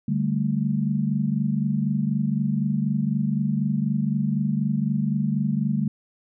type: chord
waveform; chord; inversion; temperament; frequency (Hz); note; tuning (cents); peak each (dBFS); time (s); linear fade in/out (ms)
sine; D suspended fourth; none; equal; 146.83 / 196 / 220; D3 / G3 / A3; 0 / 0 / 0; -25; 0.08-5.88; 5
effects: none